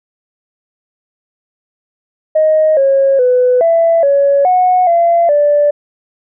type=tone with pitch steps; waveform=sine; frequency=624 / 545 / 499.8 / 666 / 561 / 732 / 682 / 585 Hz; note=D#5 / C#5 / B4 / E5 / C#5 / F#5 / F5 / D5; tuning=+5 / -29 / +21 / +18 / +21 / -19 / -41 / -7 cents; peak=-6 dBFS; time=2.35-5.71 s; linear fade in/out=10 ms; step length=420 ms; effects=tanh soft clip ceiling -2 dBFS